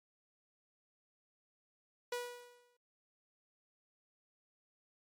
sawtooth tone with exponential decay, 487 Hz, B4, 24 cents flat, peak -31 dBFS, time 2.12-2.77 s, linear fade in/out 5 ms, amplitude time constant 140 ms, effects MP3 64 kbps

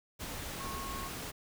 sine tone in noise, 1091 Hz, C#6, 28 cents flat, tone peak -41 dBFS, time 0.59-1.09 s, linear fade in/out 20 ms, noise pink, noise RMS -41 dBFS, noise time 0.19-1.32 s, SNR -3 dB, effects none

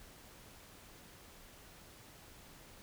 silence, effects pink hiss -57 dBFS RMS until 2.82 s

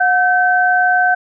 sine tone pair together, 726.3 / 1539 Hz, F#5 / G6, -32 / -32 cents, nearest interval octave + minor second, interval 1300 cents, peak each -13 / -13 dBFS, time 0-1.15 s, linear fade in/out 10 ms, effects none

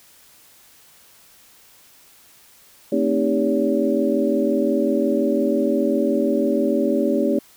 sine tone cluster, 226 / 265.9 / 311.6 / 398.2 / 568 Hz, A3 / C4 / D#4 / G4 / C#5, +47 / +28 / +3 / +27 / +42 cents, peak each -23 dBFS, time 2.92-7.39 s, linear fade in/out 5 ms, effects white hiss -51 dBFS RMS until 7.56 s

